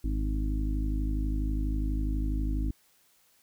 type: harmonic tone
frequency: 52.2 Hz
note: G#1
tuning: 10 cents sharp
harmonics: 1 / 2 / 3 / 4 / 5 / 6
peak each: -27 / -40 / -42 / -45 / -37 / -39 dBFS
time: 0.04-2.71 s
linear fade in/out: 5 ms
effects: white hiss -65 dBFS RMS until 3.42 s